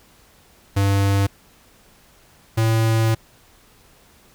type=tone pair in turn; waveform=square; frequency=99 / 112.26 Hz; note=G2 / A2; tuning=+18 / +35 cents; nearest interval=major second; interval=217 cents; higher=second; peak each=-16 dBFS; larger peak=neither; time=0.76-1.27 / 2.57-3.15 s; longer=second; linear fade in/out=10 ms; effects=pink hiss -53 dBFS RMS until 4.34 s